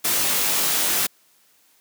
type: noise with comb filter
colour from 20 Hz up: white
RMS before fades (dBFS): -21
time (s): 0.04-1.07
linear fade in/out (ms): 10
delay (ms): 20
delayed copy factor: +0.9
effects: white hiss -59 dBFS RMS until 1.8 s + high-pass 150 Hz 12 dB/octave